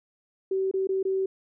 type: tone with dropouts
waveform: sine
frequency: 382.8 Hz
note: G4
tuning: 41 cents flat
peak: -23 dBFS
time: 0.51-1.26 s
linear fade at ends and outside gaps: 5 ms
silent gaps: 0.713-0.738 / 0.872-0.89 / 1.029-1.051 s
effects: none